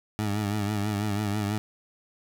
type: tone with vibrato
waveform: 20% pulse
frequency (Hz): 103.83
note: G#2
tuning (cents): 0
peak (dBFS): -21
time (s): 0.19-1.58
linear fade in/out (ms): 0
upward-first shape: triangle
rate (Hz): 6.1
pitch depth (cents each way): 78
effects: none